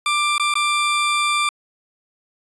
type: tone with dropouts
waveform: 20% pulse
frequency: 1182 Hz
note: D6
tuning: 11 cents sharp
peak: -12 dBFS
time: 0.06-1.49 s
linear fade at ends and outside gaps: 2 ms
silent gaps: 0.381-0.397 / 0.54-0.554 s
effects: resampled to 22050 Hz